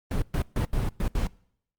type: noise bursts at uneven times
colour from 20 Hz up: brown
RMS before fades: -25 dBFS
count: 6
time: 0.11-0.22 / 0.34-0.42 / 0.56-0.65 / 0.73-0.89 / 1-1.08 / 1.15-1.27 s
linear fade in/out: 2 ms
effects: noise-tail reverb RT60 0.7 s tail -24 dB re dry + Opus 32 kbps